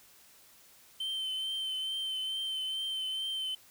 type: tone with vibrato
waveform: triangle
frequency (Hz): 3093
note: G7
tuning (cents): -24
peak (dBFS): -31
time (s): 1-3.55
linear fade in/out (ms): 5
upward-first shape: triangle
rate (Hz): 2.3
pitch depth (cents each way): 27
effects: white hiss -59 dBFS RMS until 3.7 s